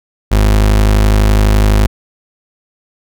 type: tone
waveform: 35% pulse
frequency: 51.91 Hz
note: G#1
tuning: in tune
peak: -5 dBFS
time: 0.31-1.87 s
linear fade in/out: 10 ms
effects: none